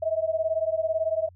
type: beating tone pair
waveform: sine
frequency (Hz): 634 / 652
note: D#5 / E5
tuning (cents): +32 / -19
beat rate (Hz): 18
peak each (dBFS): -26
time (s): 0.02-1.29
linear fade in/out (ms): 10
effects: added 89 Hz sine -50 dBFS peak until 1.35 s